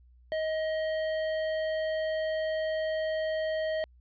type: tone with tanh clipping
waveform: sine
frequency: 630 Hz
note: D#5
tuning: 21 cents sharp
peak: -30 dBFS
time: 0.32-3.84 s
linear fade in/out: 0 ms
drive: 14 dB
effects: added 61 Hz sine -55 dBFS peak until 4 s + resampled to 11025 Hz